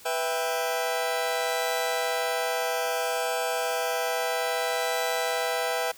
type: chord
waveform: sawtooth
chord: E minor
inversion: second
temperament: just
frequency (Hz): 494.4 / 659.3 / 791.1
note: B4 / E5 / G5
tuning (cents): +2 / 0 / +16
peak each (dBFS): -26 / -26 / -27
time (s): 0.05-5.92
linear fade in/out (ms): 10
effects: white hiss -50 dBFS RMS until 5.97 s